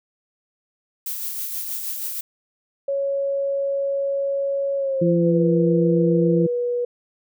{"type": "noise with tremolo", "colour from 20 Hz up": "violet", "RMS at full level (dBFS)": -27, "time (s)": [1.06, 2.21], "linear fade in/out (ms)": 5, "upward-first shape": "sine", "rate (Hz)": 6.3, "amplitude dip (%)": 35}
{"type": "tone with pitch glide", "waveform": "sine", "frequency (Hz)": [554.4, 485.4], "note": ["C#5", "B4"], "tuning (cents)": [0, -30], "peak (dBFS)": -20, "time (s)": [2.88, 6.85], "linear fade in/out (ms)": 5, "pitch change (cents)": -230, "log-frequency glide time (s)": [4.77, 5.48]}
{"type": "harmonic tone", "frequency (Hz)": 170.9, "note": "F3", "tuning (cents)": -37, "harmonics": [1, 2, 3], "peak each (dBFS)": [-18, -20, -32], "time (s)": [5.01, 6.47], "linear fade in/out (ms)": 10}
{"effects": []}